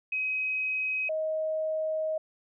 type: tone pair in turn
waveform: sine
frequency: 2532 / 629 Hz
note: D#7 / D#5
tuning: +30 / +19 cents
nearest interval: 2 octaves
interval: 2411 cents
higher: first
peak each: -27 dBFS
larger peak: neither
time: 0.12-1.09 / 1.09-2.18 s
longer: second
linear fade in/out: 5 ms
effects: none